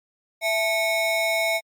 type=ring-modulated tone; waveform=square; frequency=768 Hz; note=G5; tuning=36 cents flat; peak=-18 dBFS; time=0.41-1.61 s; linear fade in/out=50 ms; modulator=1430 Hz; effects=MP3 96 kbps